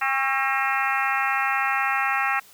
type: harmonic tone with a mistuned harmonic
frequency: 268 Hz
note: C4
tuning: 42 cents sharp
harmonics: 3 / 4 / 5 / 6 / 7 / 8 / 9 / 10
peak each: -27 / -29 / -27 / -31 / -27 / -32 / -32 / -32 dBFS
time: 0.01-2.4 s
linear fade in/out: 10 ms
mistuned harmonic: 4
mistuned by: +43 cents
effects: white hiss -51 dBFS RMS until 2.53 s